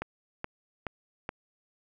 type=click train; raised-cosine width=0.5 ms; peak=-18 dBFS; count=4; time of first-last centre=0.02-1.291 s; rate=2.36 Hz; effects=none